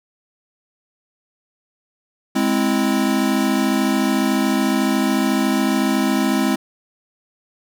square chord, Ab augmented, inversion none, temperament equal, 207.7 / 261.6 / 329.6 Hz, Ab3 / C4 / E4, 0 / 0 / 0 cents, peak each -21 / -20 / -23 dBFS, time 2.35-6.56 s, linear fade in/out 10 ms, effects none

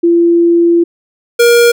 sine / square tone pair in turn, 340.8 / 473.7 Hz, F4 / A#4, -42 / +28 cents, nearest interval tritone, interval 570 cents, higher second, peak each -5 dBFS, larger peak neither, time 0.03-0.84 / 1.39-1.72 s, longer first, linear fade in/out 10 ms, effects none

